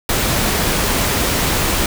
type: noise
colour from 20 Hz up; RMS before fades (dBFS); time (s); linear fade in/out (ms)
pink; -17; 0.09-1.86; 2
effects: none